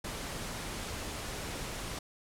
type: noise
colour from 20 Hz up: pink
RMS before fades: -39 dBFS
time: 0.04-1.99 s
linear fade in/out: 5 ms
effects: low-pass 11000 Hz 12 dB/octave